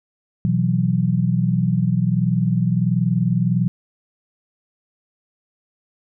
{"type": "chord", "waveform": "sine", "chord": "B suspended fourth", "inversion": "none", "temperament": "equal", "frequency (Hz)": [123.47, 164.81, 185], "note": ["B2", "E3", "F#3"], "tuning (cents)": [0, 0, 0], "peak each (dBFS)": -20, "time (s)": [0.45, 3.68], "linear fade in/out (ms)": 0, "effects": []}